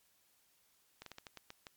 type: slowing click train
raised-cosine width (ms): 0.2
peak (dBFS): -30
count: 8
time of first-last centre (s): 1.02-1.668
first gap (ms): 43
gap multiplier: 1.25
effects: white hiss -72 dBFS RMS until 1.76 s + MP3 96 kbps